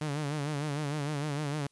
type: tone with vibrato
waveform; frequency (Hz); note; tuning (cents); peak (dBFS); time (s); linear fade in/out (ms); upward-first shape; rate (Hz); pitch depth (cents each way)
sawtooth; 147; D3; +2; -27; 0.01-1.67; 5; sine; 6.6; 87
effects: white hiss -72 dBFS RMS until 1.71 s + resampled to 24000 Hz